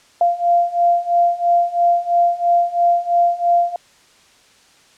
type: beating tone pair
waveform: sine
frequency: 692 / 695 Hz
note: F5 / F5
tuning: -16 / -9 cents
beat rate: 3 Hz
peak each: -17 / -15 dBFS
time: 0.21-3.76 s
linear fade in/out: 2 ms
effects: white hiss -51 dBFS RMS until 4.97 s + low-pass 7000 Hz 12 dB/octave